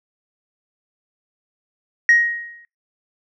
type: tone with exponential decay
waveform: sine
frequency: 1881 Hz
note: A#6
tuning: 15 cents sharp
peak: -6 dBFS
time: 2.09-2.65 s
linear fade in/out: 1 ms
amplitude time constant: 120 ms
effects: noise-tail reverb RT60 0.2 s tail -24 dB re dry + tanh soft clip ceiling -6 dBFS